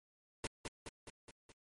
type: noise with echo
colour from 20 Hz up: pink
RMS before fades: -39 dBFS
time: 0.44-0.47 s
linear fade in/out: 2 ms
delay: 210 ms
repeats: 5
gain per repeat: -4 dB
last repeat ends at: 1.52 s
effects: MP3 48 kbps